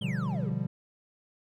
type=exponential sweep; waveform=triangle; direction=down; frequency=3322 to 360.8 Hz; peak=-37 dBFS; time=0.01-0.5 s; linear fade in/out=10 ms
type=chord; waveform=triangle; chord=G dominant seventh; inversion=first; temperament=equal with one note detuned; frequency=123.47 / 146.41 / 174.61 / 196 Hz; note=B2 / D3 / F3 / G3; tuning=0 / -5 / 0 / 0 cents; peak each=-32 dBFS; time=0.01-0.67 s; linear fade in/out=10 ms
type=clicks; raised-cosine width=2 ms; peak=-33 dBFS; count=6; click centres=0.085 / 0.235 / 0.272 / 0.347 / 0.434 / 0.517 s
effects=none